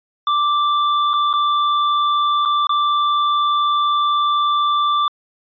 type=tone with dropouts; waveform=square; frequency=1174.7 Hz; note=D6; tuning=in tune; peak=-15 dBFS; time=0.27-5.08 s; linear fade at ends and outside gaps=2 ms; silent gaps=1.134-1.138 / 1.33-1.337 / 2.452-2.457 / 2.67-2.693 s; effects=resampled to 11025 Hz